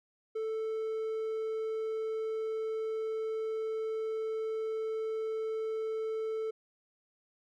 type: tone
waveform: triangle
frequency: 440.9 Hz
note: A4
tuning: 4 cents sharp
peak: -30 dBFS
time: 0.35-6.51 s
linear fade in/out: 10 ms
effects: none